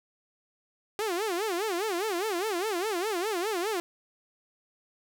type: tone with vibrato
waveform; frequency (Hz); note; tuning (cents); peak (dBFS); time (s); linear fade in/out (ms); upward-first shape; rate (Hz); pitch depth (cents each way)
sawtooth; 389.5; G4; -11; -24; 0.99-3.8; 0; sine; 4.9; 240
effects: none